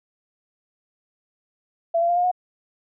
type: tone with pitch steps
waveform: sine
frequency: 671 / 684.3 / 697.9 / 711.7 / 725.8 Hz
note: E5 / F5 / F5 / F5 / F#5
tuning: +31 / -35 / -1 / +33 / -34 cents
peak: -17 dBFS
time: 1.94-2.315 s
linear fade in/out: 10 ms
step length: 75 ms
effects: none